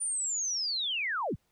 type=linear sweep; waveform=sine; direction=down; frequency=9397 to 30.87 Hz; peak=-29 dBFS; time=0-1.36 s; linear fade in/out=20 ms; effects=pink hiss -74 dBFS RMS until 1.51 s